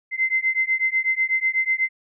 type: beating tone pair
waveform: sine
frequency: 2066 / 2074.1 Hz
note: C7 / C7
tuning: -22 / -16 cents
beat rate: 8.1 Hz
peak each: -22 / -22 dBFS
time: 0.11-1.89 s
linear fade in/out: 50 ms
effects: none